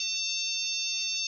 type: harmonic tone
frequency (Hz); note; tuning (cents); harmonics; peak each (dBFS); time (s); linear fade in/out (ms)
901; A5; +41; 3 / 4 / 5 / 6 / 7; -35 / -35 / -35 / -35 / -35; 0-1.27; 2
effects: none